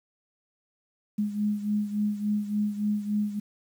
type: beating tone pair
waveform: sine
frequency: 207.7 / 211.2 Hz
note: G#3 / G#3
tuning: 0 / +29 cents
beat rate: 3.5 Hz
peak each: -26 / -31 dBFS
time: 1.18-3.4 s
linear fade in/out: 10 ms
effects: 9-bit